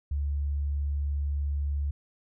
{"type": "tone", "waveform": "sine", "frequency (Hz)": 71.6, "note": "D2", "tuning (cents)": -43, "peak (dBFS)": -26, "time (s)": [0.11, 1.91], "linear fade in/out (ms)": 5, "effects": []}